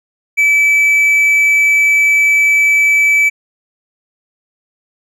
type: tone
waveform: triangle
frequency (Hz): 2305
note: D7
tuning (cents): -33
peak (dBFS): -6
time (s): 0.37-3.3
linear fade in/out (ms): 20
effects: none